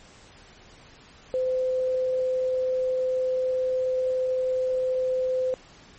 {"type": "tone", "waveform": "sine", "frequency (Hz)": 513, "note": "C5", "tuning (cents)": -34, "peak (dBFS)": -22, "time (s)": [1.34, 5.54], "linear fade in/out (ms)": 0, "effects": ["pink hiss -51 dBFS RMS until 5.98 s", "MP3 32 kbps"]}